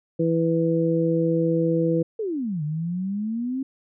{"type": "harmonic tone", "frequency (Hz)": 165, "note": "E3", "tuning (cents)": 2, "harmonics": [1, 2, 3], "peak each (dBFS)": [-23, -23, -23], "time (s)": [0.19, 2.03], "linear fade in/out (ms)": 10}
{"type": "exponential two-way sweep", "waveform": "sine", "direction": "down then up", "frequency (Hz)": [463, 146.83, 271.4], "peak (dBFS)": -24, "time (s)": [2.19, 3.63], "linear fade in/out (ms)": 5, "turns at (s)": 2.63}
{"effects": []}